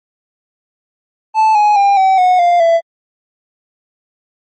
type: tone with pitch steps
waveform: triangle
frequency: 875 / 836.5 / 799.6 / 764.4 / 730.7 / 698.5 / 667.7 Hz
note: A5 / G#5 / G5 / G5 / F#5 / F5 / E5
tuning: -10 / +12 / +34 / -44 / -22 / 0 / +22 cents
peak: -5 dBFS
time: 1.34-2.81 s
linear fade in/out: 50 ms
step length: 210 ms
effects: MP3 32 kbps